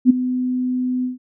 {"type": "tone with ADSR envelope", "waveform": "sine", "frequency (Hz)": 252.4, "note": "B3", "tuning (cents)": 38, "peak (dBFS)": -4, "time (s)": [0.05, 1.18], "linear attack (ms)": 49, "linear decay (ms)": 12, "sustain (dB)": -14, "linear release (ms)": 140, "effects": []}